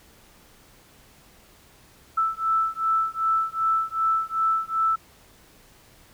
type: beating tone pair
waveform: sine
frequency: 1318.5 / 1321.1 Hz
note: E6 / E6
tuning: 0 / +3 cents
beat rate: 2.6 Hz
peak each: -24 dBFS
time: 2.17-4.96 s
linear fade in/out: 10 ms
effects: pink hiss -54 dBFS RMS until 6.13 s